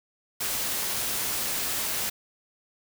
white noise, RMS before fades -29 dBFS, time 0.4-2.1 s, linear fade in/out 10 ms, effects none

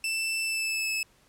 sawtooth tone with pitch glide, 2658 to 2603 Hz, E7 to E7, +14 to -22 cents, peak -24 dBFS, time 0.04-1.03 s, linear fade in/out 2 ms, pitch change -36 cents, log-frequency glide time 0.42-0.9 s, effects pink hiss -62 dBFS RMS until 1.28 s + low-pass 12000 Hz 12 dB/octave

